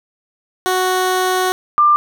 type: tone pair in turn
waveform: 15% pulse / sine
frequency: 370 / 1191.1 Hz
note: F#4 / D6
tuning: 0 / +24 cents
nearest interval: octave + minor sixth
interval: 2024 cents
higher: second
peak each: -8 dBFS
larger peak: neither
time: 0.66-1.52 / 1.78-1.96 s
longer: first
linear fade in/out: 0 ms
effects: none